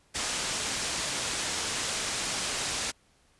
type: low-pass noise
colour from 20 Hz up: white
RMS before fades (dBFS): -32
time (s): 0.14-2.92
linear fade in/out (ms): 20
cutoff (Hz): 8400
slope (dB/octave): 24
effects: pink hiss -65 dBFS RMS until 3.39 s + resampled to 24000 Hz